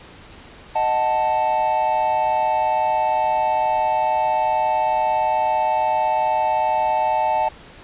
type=chord; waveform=triangle; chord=D# diminished; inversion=none; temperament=equal; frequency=622.3 / 740 / 880 Hz; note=D#5 / F#5 / A5; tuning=0 / 0 / 0 cents; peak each=-22 / -21 / -17 dBFS; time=0.75-7.49 s; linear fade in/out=10 ms; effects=pink hiss -43 dBFS RMS until 7.83 s + resampled to 8000 Hz